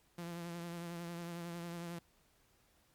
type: tone with vibrato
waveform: sawtooth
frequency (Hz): 171.1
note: F3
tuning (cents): -35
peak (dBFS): -38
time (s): 0.18-1.99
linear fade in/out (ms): 5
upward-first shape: triangle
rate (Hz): 11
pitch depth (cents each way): 38
effects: pink hiss -71 dBFS RMS until 2.94 s + MP3 96 kbps